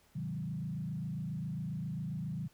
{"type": "tone with frequency modulation", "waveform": "sine", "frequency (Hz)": 158.9, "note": "D#3", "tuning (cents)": 37, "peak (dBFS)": -35, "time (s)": [0.15, 2.48], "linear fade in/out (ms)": 10, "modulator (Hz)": 27.4, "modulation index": 1.3, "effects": ["pink hiss -67 dBFS RMS until 2.53 s"]}